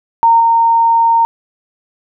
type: tone with level steps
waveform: sine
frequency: 920 Hz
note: A#5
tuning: 23 cents flat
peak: -5 / -7 dBFS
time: 0.23-1.25 s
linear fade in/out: 0 ms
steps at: 0.4 s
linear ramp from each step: 2 ms
effects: none